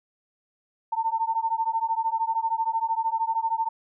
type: beating tone pair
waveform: sine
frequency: 896 / 909 Hz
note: A5 / A#5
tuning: +31 / -44 cents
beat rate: 13 Hz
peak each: -26 dBFS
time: 0.92-3.69 s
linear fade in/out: 10 ms
effects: none